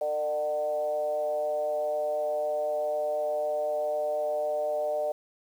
sine tone with frequency modulation, 601 Hz, D5, 40 cents sharp, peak -25 dBFS, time 0.01-5.12 s, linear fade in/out 5 ms, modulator 149 Hz, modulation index 0.7, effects high-pass 400 Hz 12 dB/octave + 9-bit

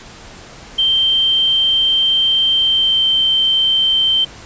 sine tone with pitch glide, 3136 to 3116 Hz, G7 to G7, 0 to -11 cents, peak -11 dBFS, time 0.78-4.25 s, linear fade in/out 10 ms, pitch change -11 cents, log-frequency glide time 2.52-3.1 s, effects pink hiss -37 dBFS RMS until 4.45 s + resampled to 16000 Hz

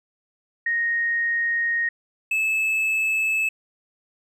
sine / triangle tone pair in turn, 1864.7 / 2608 Hz, A#6 / E7, 0 / -19 cents, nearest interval tritone, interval 581 cents, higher second, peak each -20 / -18 dBFS, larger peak second, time 0.66-1.89 / 2.31-3.49 s, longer first, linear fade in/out 5 ms, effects none

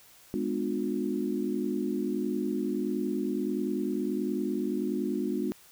sine chord, G# diminished seventh, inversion none, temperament just, 207.7 / 249.2 / 299 / 358.8 Hz, G#3 / B3 / D4 / F4, 0 / +16 / +31 / +47 cents, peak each -33 dBFS, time 0.34-5.52 s, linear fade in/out 0 ms, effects white hiss -56 dBFS RMS until 5.71 s

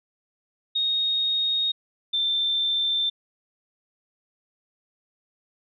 sine tone pair in turn, 3729 / 3563 Hz, A#7 / A7, 0 / +21 cents, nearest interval minor second, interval 79 cents, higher first, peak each -21 dBFS, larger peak neither, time 0.75-1.72 / 2.13-3.1 s, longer neither, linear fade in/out 10 ms, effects none

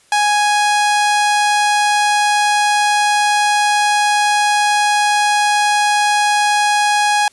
sawtooth tone, 830.6 Hz, G#5, in tune, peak -8 dBFS, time 0.12-7.28 s, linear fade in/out 2 ms, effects white hiss -52 dBFS RMS until 7.32 s + resampled to 24000 Hz

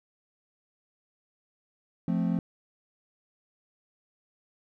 triangle chord, F major, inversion none, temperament equal, 174.61 / 220 / 261.6 Hz, F3 / A3 / C4, 0 / 0 / 0 cents, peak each -25 / -28 / -30 dBFS, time 2.08-2.39 s, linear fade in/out 2 ms, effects none

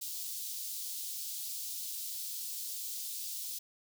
white high-pass noise, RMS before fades -40 dBFS, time 0.01-3.59 s, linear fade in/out 10 ms, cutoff 3700 Hz, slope 24 dB/octave, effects none

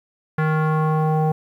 square tone with low-pass filter sweep, 156 Hz, D#3, 5 cents sharp, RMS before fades -19 dBFS, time 0.38-1.32 s, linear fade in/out 5 ms, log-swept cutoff 1600 to 740 Hz, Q 2.8, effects 9-bit

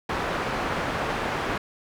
white low-pass noise, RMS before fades -28 dBFS, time 0.09-1.58 s, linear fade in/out 5 ms, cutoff 1400 Hz, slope 12 dB/octave, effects none

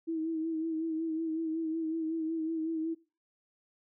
sine tone with vibrato, 322.3 Hz, E4, 39 cents flat, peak -30 dBFS, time 0.07-2.95 s, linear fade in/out 20 ms, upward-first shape sine, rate 5.4 Hz, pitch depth 39 cents each way, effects noise-tail reverb RT60 0.3 s tail -19 dB re dry

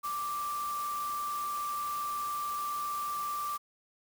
sine tone in noise, 1174.7 Hz, D6, in tune, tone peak -32 dBFS, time 0.03-3.58 s, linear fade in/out 20 ms, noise white, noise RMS -45 dBFS, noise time 0.03-3.58 s, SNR +10 dB, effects none

